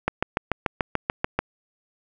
click train, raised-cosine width 0.5 ms, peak -6 dBFS, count 10, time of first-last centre 0.08-1.39 s, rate 6.87 Hz, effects none

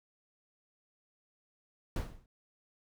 brown noise with exponential decay, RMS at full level -28 dBFS, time 1.96-2.26 s, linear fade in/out 2 ms, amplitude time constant 65 ms, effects none

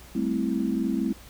sine chord, A minor seventh, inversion third, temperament equal, 196 / 220 / 261.6 / 329.6 Hz, G3 / A3 / C4 / E4, 0 / 0 / 0 / 0 cents, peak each -30 / -28 / -28 / -30 dBFS, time 0.15-1.13 s, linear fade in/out 5 ms, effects added 60 Hz sine -50 dBFS peak until 1.29 s + pink hiss -49 dBFS RMS until 1.29 s

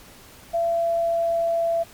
sine tone with pitch glide, 675 to 670.3 Hz, E5 to E5, +41 to +29 cents, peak -19 dBFS, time 0.53-1.84 s, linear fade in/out 20 ms, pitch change -12 cents, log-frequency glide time 0.66-1.73 s, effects pink hiss -47 dBFS RMS until 1.93 s + MP3 96 kbps

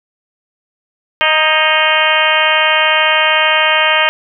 harmonic tone with a mistuned harmonic, 311.1 Hz, D#4, in tune, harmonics 2 / 3 / 4 / 5 / 6 / 7 / 8 / 9 / 10, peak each -18 / -18 / -18 / -18 / -18 / -18 / -18 / -18 / -18 dBFS, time 1.21-4.09 s, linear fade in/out 0 ms, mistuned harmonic 5, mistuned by +40 cents, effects none

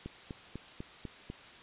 click train, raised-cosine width 3 ms, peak -27 dBFS, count 6, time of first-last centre 0.06-1.301 s, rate 4.03 Hz, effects white hiss -52 dBFS RMS until 1.62 s + resampled to 8000 Hz

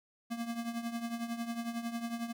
square tone with tremolo, 233.1 Hz, A#3, in tune, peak -33 dBFS, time 0.3-2.33 s, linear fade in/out 20 ms, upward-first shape triangle, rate 11 Hz, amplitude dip 75%, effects none

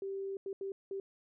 sine tone bursts at uneven times, 390.4 Hz, G4, 7 cents flat, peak -36 dBFS, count 4, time 0.02-0.37 / 0.46-0.53 / 0.61-0.72 / 0.91-1 s, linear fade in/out 2 ms, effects none

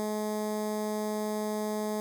15% pulse tone with notch filter, 212.7 Hz, G#3, 42 cents sharp, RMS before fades -32 dBFS, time 0-2 s, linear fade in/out 0 ms, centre 2700 Hz, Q 0.61, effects 10-bit

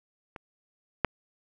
clicks, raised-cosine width 0.5 ms, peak -25 / -7 dBFS, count 2, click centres 0.362 / 1.047 s, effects none

